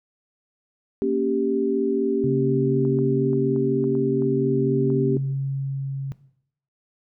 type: chord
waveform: sine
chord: G diminished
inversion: first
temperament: equal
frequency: 233.1 / 277.2 / 392 Hz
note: Bb3 / Db4 / G4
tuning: 0 / 0 / 0 cents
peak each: -26 / -25 / -22 dBFS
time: 1.02-5.17 s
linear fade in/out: 0 ms
type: tone with tremolo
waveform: sine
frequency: 136.5 Hz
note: C#3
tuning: 26 cents flat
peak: -21 dBFS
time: 2.24-6.12 s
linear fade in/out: 0 ms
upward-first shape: sine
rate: 0.44 Hz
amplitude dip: 40%
type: clicks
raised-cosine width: 1 ms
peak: -29 dBFS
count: 8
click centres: 2.851 / 2.988 / 3.332 / 3.562 / 3.841 / 3.952 / 4.222 / 4.902 s
effects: noise-tail reverb RT60 0.7 s tail -17 dB re dry